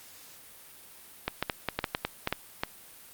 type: clicks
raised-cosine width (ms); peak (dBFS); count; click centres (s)
0.3; -11; 11; 1.28 / 1.426 / 1.498 / 1.687 / 1.79 / 1.842 / 1.949 / 2.05 / 2.274 / 2.326 / 2.635
effects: white hiss -51 dBFS RMS until 3.13 s + Opus 48 kbps